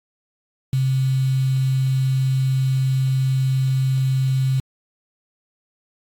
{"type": "tone with quantisation", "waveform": "sine", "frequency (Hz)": 132.1, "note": "C3", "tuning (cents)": 17, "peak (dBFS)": -16, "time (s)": [0.73, 4.6], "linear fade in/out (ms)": 2, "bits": 6, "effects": ["AAC 64 kbps"]}